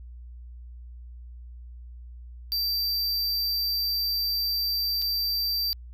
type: tone with dropouts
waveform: square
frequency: 4681 Hz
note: D8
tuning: 7 cents flat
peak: -25 dBFS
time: 2.52-5.73 s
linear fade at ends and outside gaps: 0 ms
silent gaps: 5.018-5.022 s
effects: added 60 Hz sine -40 dBFS peak until 5.93 s